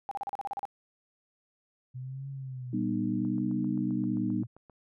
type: tone bursts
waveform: sine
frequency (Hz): 801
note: G5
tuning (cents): +37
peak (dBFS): -31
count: 10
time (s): 0.09-0.653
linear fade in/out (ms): 0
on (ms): 23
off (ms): 37
type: tone with vibrato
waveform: sine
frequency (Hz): 126.1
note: B2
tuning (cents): +36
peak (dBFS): -36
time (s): 1.94-4.47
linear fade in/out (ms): 20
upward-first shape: triangle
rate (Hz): 0.72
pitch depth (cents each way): 160
type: chord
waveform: sine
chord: G augmented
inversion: none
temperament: just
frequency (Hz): 196 / 245 / 306.2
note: G3 / B3 / D#4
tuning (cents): 0 / -14 / -28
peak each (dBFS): -32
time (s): 2.73-4.43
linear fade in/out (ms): 5
type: click train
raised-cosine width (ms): 1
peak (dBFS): -39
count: 12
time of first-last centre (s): 3.25-4.697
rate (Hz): 7.6
effects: none